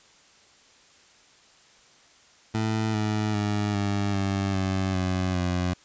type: tone with pitch steps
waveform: 20% pulse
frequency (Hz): 110 / 106.87 / 103.83 / 100.87 / 98 / 95.21 / 92.5 / 89.87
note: A2 / A2 / G#2 / G2 / G2 / G2 / F#2 / F#2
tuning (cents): 0 / -50 / 0 / +50 / 0 / -50 / 0 / -50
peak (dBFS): -19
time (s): 2.54-5.74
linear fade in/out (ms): 10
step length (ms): 400
effects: white hiss -56 dBFS RMS until 5.84 s + resampled to 16000 Hz